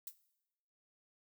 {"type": "noise with exponential decay", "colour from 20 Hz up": "violet", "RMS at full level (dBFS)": -39, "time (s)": [0.07, 0.15], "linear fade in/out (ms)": 2, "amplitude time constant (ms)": 17, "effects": ["noise-tail reverb RT60 0.9 s tail -17 dB re dry"]}